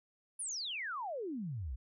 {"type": "exponential sweep", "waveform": "sine", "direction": "down", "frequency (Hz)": [10530, 55.1], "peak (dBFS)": -37, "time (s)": [0.39, 1.76], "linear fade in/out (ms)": 10, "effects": []}